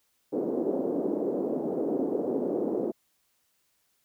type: band-pass noise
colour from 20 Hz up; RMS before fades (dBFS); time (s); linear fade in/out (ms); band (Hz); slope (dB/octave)
pink; -29; 0.32-2.92; 20; 280 to 500; 24
effects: white hiss -72 dBFS RMS until 4.04 s